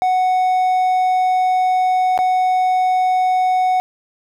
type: tone with dropouts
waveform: triangle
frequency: 740 Hz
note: F#5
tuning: in tune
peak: -11 dBFS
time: 0.02-3.8 s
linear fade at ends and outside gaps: 0 ms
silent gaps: 2.177-2.189 s
effects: none